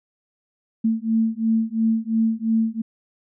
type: beating tone pair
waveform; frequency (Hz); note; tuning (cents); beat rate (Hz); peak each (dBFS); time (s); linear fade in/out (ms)
sine; 222.6 / 225.5; A3 / A3; +20 / +43; 2.9; -21; 0.84-2.82; 10
effects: none